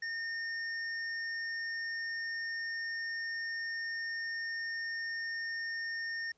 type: tone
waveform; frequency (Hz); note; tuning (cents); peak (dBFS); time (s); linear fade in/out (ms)
square; 1828; A#6; -34; -36; 0.02-6.32; 5
effects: pink hiss -73 dBFS RMS until 6.37 s + resampled to 16000 Hz